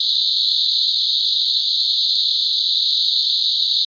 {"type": "band-pass noise", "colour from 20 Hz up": "white", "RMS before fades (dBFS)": -18, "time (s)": [0, 3.85], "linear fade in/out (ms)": 5, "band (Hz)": [3600, 4400], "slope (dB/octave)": 96, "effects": ["resampled to 11025 Hz"]}